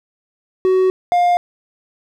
triangle tone pair in turn, 374 / 706 Hz, F#4 / F5, +19 / +19 cents, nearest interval major seventh, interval 1100 cents, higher second, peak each -9 dBFS, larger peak neither, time 0.65-0.9 / 1.12-1.37 s, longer neither, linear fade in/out 0 ms, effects none

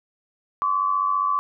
sine tone pair together, 1046.5 / 1141.5 Hz, C6 / D6, 0 / -50 cents, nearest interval major second, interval 150 cents, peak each -26 / -20 dBFS, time 0.62-1.39 s, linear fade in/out 0 ms, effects none

